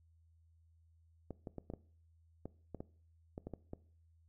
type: clicks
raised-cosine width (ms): 2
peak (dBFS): -30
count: 12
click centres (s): 1.307 / 1.472 / 1.583 / 1.701 / 1.737 / 2.456 / 2.747 / 2.805 / 3.379 / 3.47 / 3.537 / 3.734
effects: noise-tail reverb RT60 0.5 s tail -20 dB re dry + added 82 Hz sine -65 dBFS peak until 4.28 s